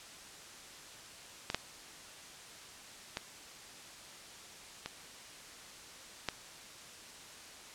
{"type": "clicks", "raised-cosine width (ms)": 0.2, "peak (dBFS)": [-17, -13, -18, -21, -15], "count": 5, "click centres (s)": [1.501, 1.546, 3.171, 4.86, 6.287], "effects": ["white hiss -51 dBFS RMS until 7.74 s", "low-pass 8000 Hz 12 dB/octave"]}